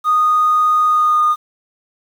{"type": "tone with pitch glide", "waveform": "triangle", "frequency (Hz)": [1237, 1224.2], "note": ["D#6", "D#6"], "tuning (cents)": [-10, -28], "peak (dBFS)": -7, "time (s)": [0.04, 1.36], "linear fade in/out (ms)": 50, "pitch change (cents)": -18, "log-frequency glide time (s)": [0.87, 1.24], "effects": ["tanh soft clip ceiling -8 dBFS", "7-bit"]}